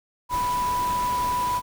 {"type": "tone in noise", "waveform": "sine", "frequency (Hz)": 988, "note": "B5", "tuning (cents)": 0, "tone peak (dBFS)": -22, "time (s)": [0.29, 1.62], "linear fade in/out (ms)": 50, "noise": "pink", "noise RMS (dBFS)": -34, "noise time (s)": [0.29, 1.62], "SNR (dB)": 9, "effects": []}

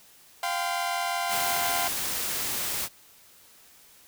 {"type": "chord", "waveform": "sawtooth", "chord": "F suspended second", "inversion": "none", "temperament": "equal with one note detuned", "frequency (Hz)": [698.5, 784, 1025.6], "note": ["F5", "G5", "C6"], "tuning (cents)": [0, 0, -35], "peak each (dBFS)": [-26, -28, -29], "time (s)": [0.43, 1.88], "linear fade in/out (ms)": 2}
{"type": "noise", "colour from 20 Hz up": "white", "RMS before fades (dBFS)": -30, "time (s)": [1.28, 2.89], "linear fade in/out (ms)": 50}
{"effects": ["white hiss -55 dBFS RMS until 4.07 s"]}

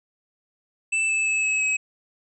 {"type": "tone with pitch steps", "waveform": "square", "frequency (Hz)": [2645, 2622, 2600, 2577, 2555], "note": ["E7", "E7", "E7", "E7", "D#7"], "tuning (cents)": [5, -10, -24, -40, 45], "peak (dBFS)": -21, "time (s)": [0.92, 1.77], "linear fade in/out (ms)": 10, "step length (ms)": 170, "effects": ["resampled to 24000 Hz"]}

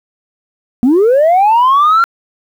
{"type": "linear sweep", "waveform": "sine", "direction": "up", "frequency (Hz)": [227.9, 1390], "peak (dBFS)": -4, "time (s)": [0.83, 2.04], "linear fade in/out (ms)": 0, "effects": ["tanh soft clip ceiling -4 dBFS", "7-bit"]}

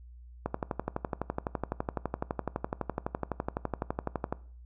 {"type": "click train", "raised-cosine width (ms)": 1, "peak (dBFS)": -16, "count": 47, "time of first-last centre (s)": [0.46, 4.326], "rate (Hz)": 11.9, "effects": ["noise-tail reverb RT60 0.5 s tail -20 dB re dry", "added 60 Hz sine -47 dBFS peak until 4.65 s"]}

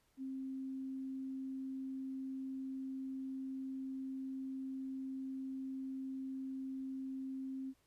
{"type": "tone", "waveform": "sine", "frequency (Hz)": 265.3, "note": "C4", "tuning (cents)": 24, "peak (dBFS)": -40, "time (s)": [0.17, 7.74], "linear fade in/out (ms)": 50, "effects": ["pink hiss -75 dBFS RMS until 7.86 s", "resampled to 32000 Hz"]}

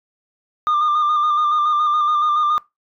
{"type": "tone with vibrato", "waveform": "sine", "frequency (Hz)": 1204, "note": "D6", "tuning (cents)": 43, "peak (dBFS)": -12, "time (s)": [0.67, 2.58], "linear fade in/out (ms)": 0, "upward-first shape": "square", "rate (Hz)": 7.1, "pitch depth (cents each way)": 27, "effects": ["noise-tail reverb RT60 0.2 s tail -22 dB re dry", "tanh soft clip ceiling -13 dBFS"]}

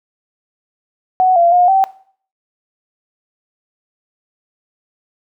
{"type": "tone with pitch steps", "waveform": "sine", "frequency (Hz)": [743, 686, 714, 771], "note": ["F#5", "F5", "F5", "G5"], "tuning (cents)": [7, -31, 38, -29], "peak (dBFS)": -8, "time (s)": [1.2, 1.84], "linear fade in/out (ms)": 0, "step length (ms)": 160, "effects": ["noise-tail reverb RT60 0.5 s tail -18 dB re dry"]}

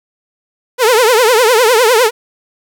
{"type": "tone with vibrato", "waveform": "sawtooth", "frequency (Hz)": 470, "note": "A#4", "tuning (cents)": 14, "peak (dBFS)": -3, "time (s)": [0.78, 2.11], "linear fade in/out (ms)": 50, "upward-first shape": "triangle", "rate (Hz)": 9.9, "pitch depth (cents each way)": 210, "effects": []}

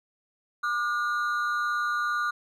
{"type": "ring-modulated tone", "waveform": "triangle", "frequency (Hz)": 1318.5, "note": "E6", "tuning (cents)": 0, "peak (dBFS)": -20, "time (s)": [0.63, 2.31], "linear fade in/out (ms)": 10, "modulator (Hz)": 121, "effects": []}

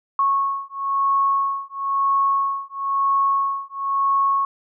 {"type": "beating tone pair", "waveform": "sine", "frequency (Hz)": [1100, 1101], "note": ["C#6", "C#6"], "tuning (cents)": [-14, -12], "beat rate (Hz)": 1, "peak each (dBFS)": -21, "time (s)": [0.19, 4.45], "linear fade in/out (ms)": 2, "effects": []}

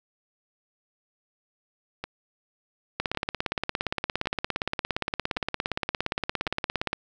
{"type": "two click trains", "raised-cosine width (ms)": 0.3, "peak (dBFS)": [-10, -16], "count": [69, 5], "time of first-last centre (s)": [[3, 6.931], [2.04, 6.475]], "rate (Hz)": [17.3, 0.902], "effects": []}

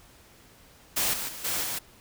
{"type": "noise with level steps", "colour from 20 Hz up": "white", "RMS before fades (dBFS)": [-26, -33, -40, -29, -32], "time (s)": [0.96, 1.79], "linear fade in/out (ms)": 10, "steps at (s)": [1.13, 1.28, 1.44, 1.63], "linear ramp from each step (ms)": 10, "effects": ["pink hiss -55 dBFS RMS until 2 s"]}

